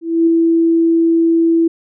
sine tone with ADSR envelope, 331.2 Hz, E4, 8 cents sharp, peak -7 dBFS, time 0.01-1.68 s, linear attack 260 ms, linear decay 4 ms, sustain -2 dB, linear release 8 ms, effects none

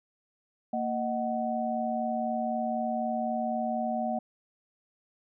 sine tone cluster, 230.9 / 620 / 744 Hz, A#3 / D#5 / F#5, -16 / -6 / +9 cents, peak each -32 / -33 / -31 dBFS, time 0.73-4.19 s, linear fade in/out 5 ms, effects none

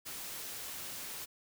white noise, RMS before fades -43 dBFS, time 0.05-1.26 s, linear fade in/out 20 ms, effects none

